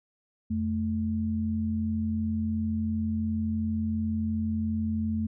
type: tone pair together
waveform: sine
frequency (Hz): 87.3 / 219.3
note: F2 / A3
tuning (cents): 0 / -6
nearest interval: octave + major third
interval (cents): 1594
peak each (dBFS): -31 / -27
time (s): 0.5-5.27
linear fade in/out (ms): 10
effects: none